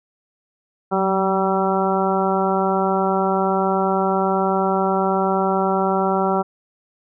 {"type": "harmonic tone with a mistuned harmonic", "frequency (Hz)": 192.1, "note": "G3", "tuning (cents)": -35, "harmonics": [1, 2, 3, 4, 5, 6, 7], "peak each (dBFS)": [-23, -22, -25, -22, -26, -30, -26], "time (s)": [0.91, 6.43], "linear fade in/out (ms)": 20, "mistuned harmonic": 1, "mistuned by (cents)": -33, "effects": []}